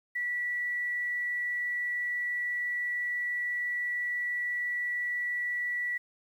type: tone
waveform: sine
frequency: 1951 Hz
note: B6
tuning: 22 cents flat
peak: -29 dBFS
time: 0.15-5.98 s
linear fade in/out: 10 ms
effects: 10-bit